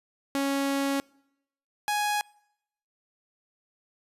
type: tone pair in turn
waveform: sawtooth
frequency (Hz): 276.6 / 832.5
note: C#4 / G#5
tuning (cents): -4 / +4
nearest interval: octave + perfect fifth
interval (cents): 1908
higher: second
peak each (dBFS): -21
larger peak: neither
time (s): 0.35-1 / 1.88-2.21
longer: first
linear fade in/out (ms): 0
effects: noise-tail reverb RT60 0.8 s tail -26 dB re dry + resampled to 32000 Hz